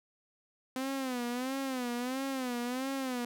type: tone with vibrato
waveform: sawtooth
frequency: 255.4 Hz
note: C4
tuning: 42 cents flat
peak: -29 dBFS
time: 0.76-3.25 s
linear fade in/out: 2 ms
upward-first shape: sine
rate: 1.5 Hz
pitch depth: 110 cents each way
effects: none